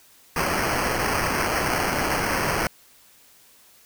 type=noise with sample-and-hold; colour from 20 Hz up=white; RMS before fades=-24 dBFS; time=0.36-2.67 s; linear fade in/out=2 ms; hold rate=3675 Hz; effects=white hiss -54 dBFS RMS until 3.85 s